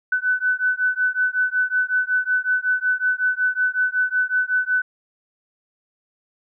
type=beating tone pair; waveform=sine; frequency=1500 / 1505.4 Hz; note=F#6 / F#6; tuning=+23 / +29 cents; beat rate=5.4 Hz; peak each=-21 dBFS; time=0.12-4.82 s; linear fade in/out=5 ms; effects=none